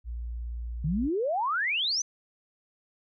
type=tone; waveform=sine; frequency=58.6 Hz; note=A#1; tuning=10 cents sharp; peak=-32 dBFS; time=0.04-1.1 s; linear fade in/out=50 ms
type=exponential sweep; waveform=sine; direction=up; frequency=139.9 to 6250 Hz; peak=-25 dBFS; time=0.84-2.02 s; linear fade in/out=5 ms
effects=none